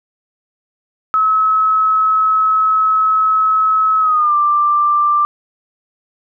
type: tone with pitch glide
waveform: sine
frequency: 1289 to 1182 Hz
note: E6 to D6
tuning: -39 to +11 cents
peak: -10 dBFS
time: 1.14-5.25 s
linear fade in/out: 0 ms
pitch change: -150 cents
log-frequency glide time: 4-4.35 s
effects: none